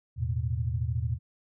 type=chord; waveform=sine; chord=E suspended fourth; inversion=none; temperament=equal with one note detuned; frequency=81.18 / 110 / 123.47 Hz; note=E2 / A2 / B2; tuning=-26 / 0 / 0 cents; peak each=-31 dBFS; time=0.16-1.19 s; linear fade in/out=50 ms; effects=none